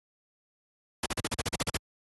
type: noise bursts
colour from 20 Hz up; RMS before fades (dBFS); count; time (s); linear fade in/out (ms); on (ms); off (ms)
pink; -29; 11; 1.03-1.771; 5; 31; 40
effects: high-pass 60 Hz 12 dB/octave + AAC 32 kbps